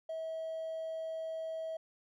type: tone with hard clipping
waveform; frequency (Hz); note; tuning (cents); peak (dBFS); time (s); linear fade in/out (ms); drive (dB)
triangle; 645; E5; -38; -37; 0.09-1.77; 5; 4
effects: none